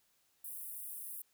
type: high-pass noise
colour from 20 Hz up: pink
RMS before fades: -45 dBFS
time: 0.44-1.22 s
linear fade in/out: 5 ms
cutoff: 9700 Hz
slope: 48 dB/octave
effects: white hiss -74 dBFS RMS until 1.33 s